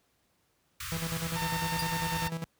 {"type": "band-stop noise", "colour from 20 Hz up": "pink", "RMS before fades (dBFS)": -37, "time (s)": [0.8, 2.28], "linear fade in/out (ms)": 5, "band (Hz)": [130, 1100], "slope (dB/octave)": 96}
{"type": "tone with tremolo", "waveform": "45% pulse", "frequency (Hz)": 164.5, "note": "E3", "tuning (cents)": -3, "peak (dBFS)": -31, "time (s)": [0.92, 2.44], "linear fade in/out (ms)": 0, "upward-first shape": "square", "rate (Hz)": 10, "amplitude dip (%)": 65}
{"type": "harmonic tone", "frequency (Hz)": 907, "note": "A#5", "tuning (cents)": -48, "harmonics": [1, 2, 3, 4, 5, 6], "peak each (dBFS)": [-34, -40, -44, -46, -48, -50], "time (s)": [1.35, 2.3], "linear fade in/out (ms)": 20}
{"type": "tone with exponential decay", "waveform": "sawtooth", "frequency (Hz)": 4791, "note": "D8", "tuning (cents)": 34, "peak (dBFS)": -27, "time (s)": [1.79, 1.88], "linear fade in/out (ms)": 5, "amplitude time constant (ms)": 19}
{"effects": ["pink hiss -72 dBFS RMS until 2.59 s", "high-pass 60 Hz 12 dB/octave"]}